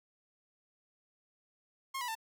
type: tone with pitch steps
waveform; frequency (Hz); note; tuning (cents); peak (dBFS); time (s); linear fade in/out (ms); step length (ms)
sawtooth; 1074 / 979.2 / 892.7; C6 / B5 / A5; +45 / -15 / +25; -32; 1.94-2.153; 10; 71
effects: none